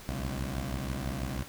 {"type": "beating tone pair", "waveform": "15% pulse", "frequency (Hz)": [63, 69.1], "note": ["B1", "C#2"], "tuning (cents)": [35, -5], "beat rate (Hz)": 6.1, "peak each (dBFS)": -29, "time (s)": [0.09, 1.43], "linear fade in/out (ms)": 0, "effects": ["pink hiss -48 dBFS RMS until 1.48 s"]}